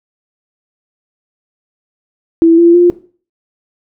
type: tone with pitch steps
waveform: sine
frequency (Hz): 330.9 / 340.6 / 350.6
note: E4 / F4 / F4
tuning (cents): +7 / -43 / +7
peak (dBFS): -3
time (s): 2.42-2.9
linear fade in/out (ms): 0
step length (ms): 160
effects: noise-tail reverb RT60 0.4 s tail -17 dB re dry